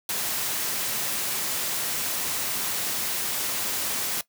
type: noise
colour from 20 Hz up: white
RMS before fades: -28 dBFS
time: 0.09-4.21 s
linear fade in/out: 2 ms
effects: noise-tail reverb RT60 0.1 s tail -18 dB re dry + high-pass 100 Hz 12 dB/octave